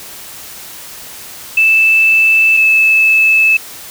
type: tone pair in turn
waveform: sine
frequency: 2637 / 2614 Hz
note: E7 / E7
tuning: 0 / -15 cents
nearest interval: unison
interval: 15 cents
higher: first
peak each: -6 dBFS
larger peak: neither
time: 1.57-2.57 / 2.57-3.57 s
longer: neither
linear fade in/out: 5 ms
effects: white hiss -31 dBFS RMS until 3.9 s